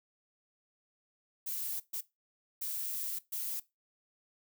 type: noise bursts at uneven times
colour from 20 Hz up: violet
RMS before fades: -37 dBFS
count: 4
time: 1.46-1.8 / 1.93-2.01 / 2.61-3.19 / 3.32-3.6 s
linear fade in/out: 10 ms
effects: noise-tail reverb RT60 0.2 s tail -18 dB re dry